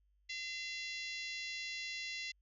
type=harmonic tone; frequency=683 Hz; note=F5; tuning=39 cents flat; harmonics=3 / 4 / 5 / 6 / 7 / 8 / 9 / 10; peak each=-44 / -46 / -50 / -48 / -51 / -54 / -56 / -58 dBFS; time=0.29-2.32 s; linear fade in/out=10 ms; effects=added 50 Hz sine -70 dBFS peak until 2.41 s